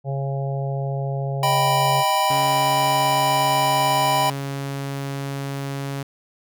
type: harmonic tone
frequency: 137.4 Hz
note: C#3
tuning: 15 cents flat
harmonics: 1 / 3 / 4 / 5 / 6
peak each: -23 / -34 / -32 / -33 / -38 dBFS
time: 0.04-2.04 s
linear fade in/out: 50 ms
type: chord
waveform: square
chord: Eb augmented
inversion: none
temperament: equal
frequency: 622.3 / 784 / 987.8 Hz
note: Eb5 / G5 / B5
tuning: 0 / 0 / 0 cents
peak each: -26 / -22 / -21 dBFS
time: 1.43-4.3 s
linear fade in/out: 2 ms
type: tone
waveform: sawtooth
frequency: 138.59 Hz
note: C#3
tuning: in tune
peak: -22 dBFS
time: 2.3-6.03 s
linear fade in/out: 5 ms
effects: none